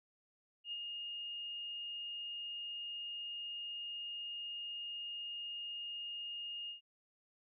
sine tone with ADSR envelope, 2842 Hz, F7, 30 cents sharp, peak -38 dBFS, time 0.64-6.81 s, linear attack 82 ms, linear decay 39 ms, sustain -3 dB, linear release 120 ms, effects none

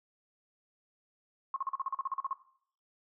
sine tone bursts, 1074 Hz, C6, 45 cents sharp, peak -30 dBFS, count 13, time 1.54-2.331 s, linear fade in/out 2 ms, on 23 ms, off 41 ms, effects noise-tail reverb RT60 0.6 s tail -17 dB re dry

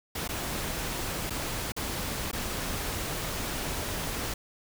pink noise with dropouts, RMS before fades -33 dBFS, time 0.15-4.34 s, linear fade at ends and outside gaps 5 ms, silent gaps 0.278-0.289 / 1.298-1.304 / 1.721-1.764 / 2.315-2.329 s, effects none

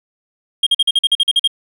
triangle tone bursts, 3231 Hz, G#7, 48 cents flat, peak -8 dBFS, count 11, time 0.63-1.476 s, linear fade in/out 5 ms, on 36 ms, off 45 ms, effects none

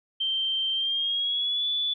sine tone with pitch glide, 3136 to 3460 Hz, G7 to A7, 0 to -30 cents, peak -24 dBFS, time 0.2-1.94 s, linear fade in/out 10 ms, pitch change +170 cents, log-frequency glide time 0.73-1.67 s, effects none

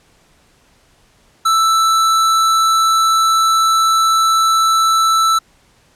square tone, 1322 Hz, E6, 5 cents sharp, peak -11 dBFS, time 1.45-5.39 s, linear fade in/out 10 ms, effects pink hiss -53 dBFS RMS until 5.95 s + low-pass 10000 Hz 12 dB/octave

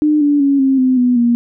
sine tone with pitch steps, 301.8 / 290 / 278.7 / 267.8 / 257.3 / 247.3 / 237.6 Hz, D4 / D4 / C#4 / C4 / C4 / B3 / A#3, +47 / -22 / +9 / +40 / -29 / +3 / +33 cents, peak -9 dBFS, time 0.02-1.35 s, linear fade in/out 0 ms, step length 190 ms, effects none

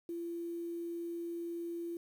sine tone with quantisation, 340.2 Hz, F4, 45 cents flat, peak -37 dBFS, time 0.09-1.97 s, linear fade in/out 2 ms, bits 10, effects none

